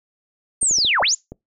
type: linear two-way sweep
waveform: sine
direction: down then up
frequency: 8980 to 511 to 7440 Hz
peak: -15 dBFS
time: 0.61-1.15 s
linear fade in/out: 10 ms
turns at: 1.01 s
type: clicks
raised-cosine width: 2 ms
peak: -21 dBFS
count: 6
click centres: 0.63 / 0.711 / 0.785 / 0.849 / 1.025 / 1.32 s
effects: noise-tail reverb RT60 0.2 s tail -24 dB re dry